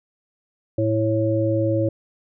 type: harmonic tone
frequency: 110 Hz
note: A2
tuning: in tune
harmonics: 1 / 3 / 5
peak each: -22 / -22 / -22 dBFS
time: 0.78-1.89 s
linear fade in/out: 5 ms
effects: none